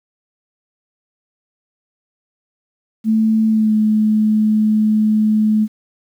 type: tone with pitch glide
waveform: sine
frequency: 220 to 215 Hz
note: A3 to A3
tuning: 0 to -40 cents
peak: -11 dBFS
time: 3.04-5.68 s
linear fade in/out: 50 ms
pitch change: -40 cents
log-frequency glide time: 3.48-3.74 s
effects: 8-bit